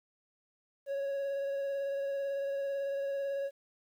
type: tone with vibrato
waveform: triangle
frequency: 554.4 Hz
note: C#5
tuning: in tune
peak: -30 dBFS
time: 0.86-3.51 s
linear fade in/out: 50 ms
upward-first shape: sine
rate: 18 Hz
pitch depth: 16 cents each way
effects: 11-bit